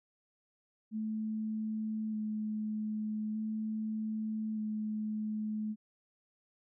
sine tone with vibrato, 216 Hz, A3, 32 cents flat, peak -33 dBFS, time 0.91-5.76 s, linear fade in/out 50 ms, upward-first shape square, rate 0.41 Hz, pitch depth 12 cents each way, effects none

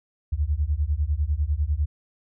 sine beating tone pair, 69.3 / 79.3 Hz, C#2 / D#2, 0 / +33 cents, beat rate 10 Hz, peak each -24 dBFS, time 0.32-1.86 s, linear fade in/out 10 ms, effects none

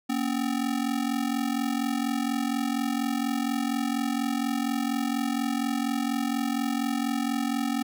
square ring-modulated tone, 257.1 Hz, C4, 30 cents flat, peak -23 dBFS, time 0.09-7.83 s, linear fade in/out 10 ms, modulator 22.1 Hz, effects none

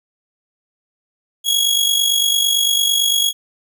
sawtooth tone with amplitude modulation, 3322 Hz, G#7, in tune, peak -8 dBFS, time 1.44-3.33 s, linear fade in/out 50 ms, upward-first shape sine, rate 48.9 Hz, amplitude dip 60%, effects none

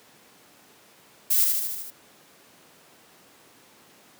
violet noise with echo, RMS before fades -21 dBFS, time 1.3-1.45 s, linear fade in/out 10 ms, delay 76 ms, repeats 6, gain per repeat -3 dB, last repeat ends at 1.906 s, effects pink hiss -54 dBFS RMS until 4.19 s + high-pass 200 Hz 12 dB/octave

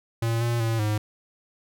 square tone with pitch steps, 115 / 118 / 113.7 / 106.1 Hz, A#2 / A#2 / A#2 / G#2, -23 / +22 / -43 / +38 cents, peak -23 dBFS, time 0.22-0.98 s, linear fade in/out 5 ms, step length 190 ms, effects none

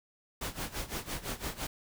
pink noise with tremolo, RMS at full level -35 dBFS, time 0.41-1.67 s, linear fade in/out 5 ms, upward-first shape sine, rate 5.9 Hz, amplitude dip 85%, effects none

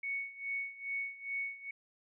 sine tone with tremolo, 2221 Hz, C#7, 3 cents sharp, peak -33 dBFS, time 0.03-1.71 s, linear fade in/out 5 ms, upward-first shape sine, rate 2.4 Hz, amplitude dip 85%, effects none

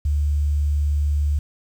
sine tone, 73.3 Hz, D2, 3 cents flat, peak -17 dBFS, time 0.05-1.39 s, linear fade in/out 5 ms, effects 8-bit

